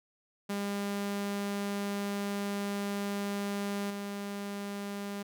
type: tone with level steps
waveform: sawtooth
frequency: 201.5 Hz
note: G3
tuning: 48 cents sharp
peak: -28 / -32 dBFS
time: 0.49-5.23 s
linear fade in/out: 10 ms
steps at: 3.9 s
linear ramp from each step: 5 ms
effects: none